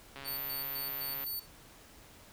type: click train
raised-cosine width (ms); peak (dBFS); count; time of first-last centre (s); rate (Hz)
0.3; -29; 150; 0.16-1.24; 138
type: tone with tremolo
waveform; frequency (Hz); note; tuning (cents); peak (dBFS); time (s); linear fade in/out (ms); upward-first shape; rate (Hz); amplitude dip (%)
sawtooth; 4504; C#8; +27; -38; 0.24-1.47; 20; square; 3.9; 80
type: tone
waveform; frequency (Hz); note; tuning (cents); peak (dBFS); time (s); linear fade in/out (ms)
sine; 14050; A9; -4; -36; 0.27-1.4; 10
effects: pink hiss -56 dBFS RMS until 2.32 s